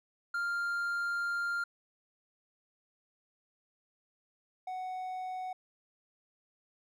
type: tone pair in turn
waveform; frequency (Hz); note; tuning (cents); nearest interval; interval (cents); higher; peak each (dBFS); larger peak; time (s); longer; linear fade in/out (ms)
triangle; 1396.9 / 742.3; F6 / F#5; 0 / +5; major seventh; 1095; first; -29 / -34; first; 0.34-1.64 / 4.67-5.53; first; 5
effects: none